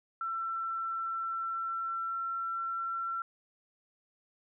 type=tone with pitch glide; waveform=sine; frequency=1343 to 1353.9 Hz; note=E6 to E6; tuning=+32 to +46 cents; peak=-32 dBFS; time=0.21-3.22 s; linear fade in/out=2 ms; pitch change=+14 cents; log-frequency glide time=0.97-2.98 s; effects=none